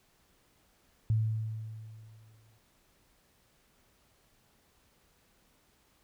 sine tone with exponential decay, 110 Hz, A2, in tune, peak -23 dBFS, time 1.1-2.58 s, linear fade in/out 0 ms, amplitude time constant 320 ms, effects pink hiss -68 dBFS RMS until 6.03 s

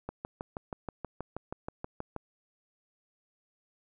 click train, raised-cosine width 1 ms, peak -22 dBFS, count 14, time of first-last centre 0.09-2.163 s, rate 6.27 Hz, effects none

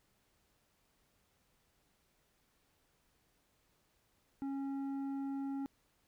sine tone with tanh clipping, 274.5 Hz, C#4, 17 cents flat, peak -38 dBFS, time 4.42-5.66 s, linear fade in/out 0 ms, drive 8 dB, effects pink hiss -75 dBFS RMS until 6.07 s

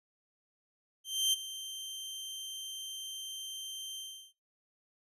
sawtooth tone with ADSR envelope, 3136 Hz, G7, in tune, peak -22 dBFS, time 1.04-4.33 s, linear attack 290 ms, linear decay 18 ms, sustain -15 dB, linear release 350 ms, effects noise-tail reverb RT60 0.3 s tail -22 dB re dry + resampled to 32000 Hz

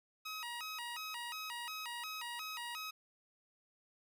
15% pulse tone with vibrato, 1100 Hz, C#6, 14 cents flat, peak -35 dBFS, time 0.25-2.91 s, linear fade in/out 10 ms, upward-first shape square, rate 2.8 Hz, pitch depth 250 cents each way, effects none

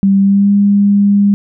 sine tone with pitch glide, 196 to 201.9 Hz, G3 to G#3, 0 to -49 cents, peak -6 dBFS, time 0.03-1.34 s, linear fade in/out 0 ms, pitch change +51 cents, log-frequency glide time 0.2-0.51 s, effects none

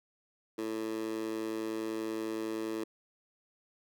15% pulse tone with high-pass filter, 110.6 Hz, A2, 9 cents sharp, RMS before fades -36 dBFS, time 0.58-2.84 s, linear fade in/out 5 ms, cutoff 350 Hz, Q 2.9, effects none

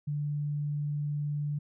sine tone, 146.83 Hz, D3, in tune, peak -29 dBFS, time 0.07-1.59 s, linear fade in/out 10 ms, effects none

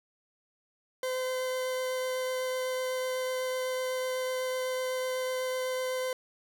40% pulse tone with vibrato, 513 Hz, C5, 34 cents flat, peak -29 dBFS, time 1.03-6.13 s, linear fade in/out 2 ms, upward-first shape triangle, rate 8 Hz, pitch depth 8 cents each way, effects none

